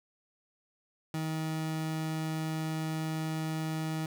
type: tone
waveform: 30% pulse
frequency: 158.3 Hz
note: D#3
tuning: 30 cents sharp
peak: -29 dBFS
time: 1.14-4.06 s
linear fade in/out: 2 ms
effects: none